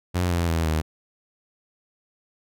sawtooth tone with pitch steps, 89.4 / 85.66 / 82.07 / 78.64 Hz, F2 / F2 / E2 / D#2, +41 / -33 / -7 / +19 cents, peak -17 dBFS, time 0.14-0.82 s, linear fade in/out 20 ms, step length 170 ms, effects none

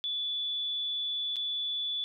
sine tone with dropouts, 3455 Hz, A7, 32 cents flat, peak -30 dBFS, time 0.04-2.04 s, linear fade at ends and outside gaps 0 ms, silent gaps 1.359-1.366 s, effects none

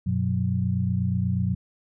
sine tone cluster, 94.4 / 122.6 / 182.9 Hz, F#2 / B2 / F#3, +35 / -12 / -20 cents, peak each -26 dBFS, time 0.06-1.55 s, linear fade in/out 10 ms, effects none

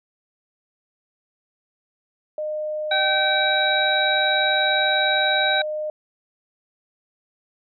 sine tone, 611 Hz, D#5, 32 cents flat, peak -24 dBFS, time 2.38-5.9 s, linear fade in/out 2 ms
harmonic tone, 771 Hz, G5, 29 cents flat, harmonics 1 / 2 / 3 / 5, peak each -24 / -22 / -28 / -22 dBFS, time 2.91-5.62 s, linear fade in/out 5 ms
effects none

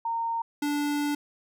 sine / square tone pair in turn, 920 / 291.6 Hz, A#5 / D4, -23 / -12 cents, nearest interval octave + minor sixth, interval 1989 cents, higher first, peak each -26 dBFS, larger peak neither, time 0.05-0.42 / 0.62-1.15 s, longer second, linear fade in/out 5 ms, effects none

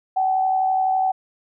sine tone pair together, 758 / 829.9 Hz, F#5 / G#5, +42 / -1 cents, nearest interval major second, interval 157 cents, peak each -17 / -29 dBFS, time 0.16-1.12 s, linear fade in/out 10 ms, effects none

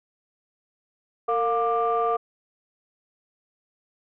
sine tone cluster, 456.7 / 706 / 1184 Hz, A#4 / F5 / D6, -36 / +19 / +14 cents, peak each -24 dBFS, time 1.28-2.17 s, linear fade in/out 10 ms, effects tanh soft clip ceiling -14 dBFS

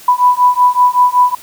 sine beating tone pair, 987.8 / 993.1 Hz, B5 / B5, 0 / +9 cents, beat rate 5.3 Hz, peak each -10 dBFS, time 0.08-1.35 s, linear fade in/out 5 ms, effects white hiss -37 dBFS RMS until 1.42 s

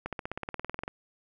accelerating click train, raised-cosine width 0.5 ms, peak -19 dBFS, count 16, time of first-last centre 0.06-0.879 s, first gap 67 ms, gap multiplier 0.97, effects none

